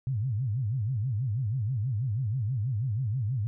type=tone with vibrato; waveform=sine; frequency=116.9 Hz; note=A#2; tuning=5 cents sharp; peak=-26 dBFS; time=0.07-3.47 s; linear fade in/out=0 ms; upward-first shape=sine; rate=6.2 Hz; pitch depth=270 cents each way; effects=none